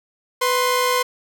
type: tone pair together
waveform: sawtooth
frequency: 497.2 / 1053.5 Hz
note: B4 / C6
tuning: +12 / +12 cents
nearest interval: octave + minor second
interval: 1300 cents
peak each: -16 dBFS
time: 0.41-1.03 s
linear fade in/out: 10 ms
effects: none